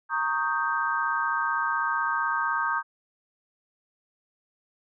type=chord; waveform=sine; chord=Eb dominant seventh; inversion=second; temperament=equal with one note detuned; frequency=925.9 / 1108.7 / 1244.5 / 1568 Hz; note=Bb5 / Db6 / Eb6 / G6; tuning=-12 / 0 / 0 / 0 cents; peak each=-30 / -31 / -29 / -28 dBFS; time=0.09-2.83 s; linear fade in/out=50 ms; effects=none